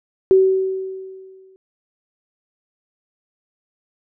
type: tone with exponential decay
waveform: sine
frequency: 380 Hz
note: F#4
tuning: 46 cents sharp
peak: -7 dBFS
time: 0.31-1.56 s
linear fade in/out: 0 ms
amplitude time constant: 270 ms
effects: none